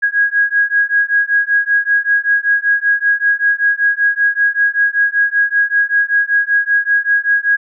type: beating tone pair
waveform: sine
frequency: 1645 / 1650.2 Hz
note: G#6 / G#6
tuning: -17 / -12 cents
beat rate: 5.2 Hz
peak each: -14 dBFS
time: 0.02-7.57 s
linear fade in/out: 20 ms
effects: none